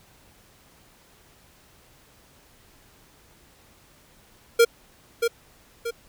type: tone with echo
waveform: square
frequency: 466.2 Hz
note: A#4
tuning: in tune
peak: -13 dBFS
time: 4.59-4.65 s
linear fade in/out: 10 ms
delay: 630 ms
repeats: 2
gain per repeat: -7 dB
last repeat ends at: 5.91 s
effects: pink hiss -56 dBFS RMS until 6.08 s